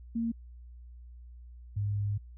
sine tone pair in turn, 230 / 102.45 Hz, A#3 / G#2, -23 / -23 cents, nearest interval octave + major second, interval 1400 cents, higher first, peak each -28 dBFS, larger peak neither, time 0.15-0.32 / 1.76-2.18 s, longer second, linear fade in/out 10 ms, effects added 60 Hz sine -46 dBFS peak until 2.37 s

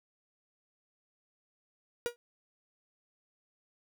45% pulse tone with exponential decay, 478.1 Hz, A#4, 44 cents sharp, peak -26 dBFS, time 2.06-2.16 s, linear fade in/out 0 ms, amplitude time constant 20 ms, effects none

